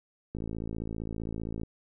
click train, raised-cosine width 3 ms, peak -23 dBFS, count 72, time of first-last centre 0.35-1.634 s, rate 55.3 Hz, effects none

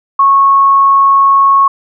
sine tone, 1100 Hz, C#6, 14 cents flat, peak -4 dBFS, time 0.19-1.68 s, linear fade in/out 5 ms, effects none

